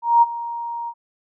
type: tone with ADSR envelope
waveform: sine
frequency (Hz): 938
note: A#5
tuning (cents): +11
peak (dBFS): -8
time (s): 0.02-0.94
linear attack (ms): 200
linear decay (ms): 29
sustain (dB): -17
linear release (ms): 59
effects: none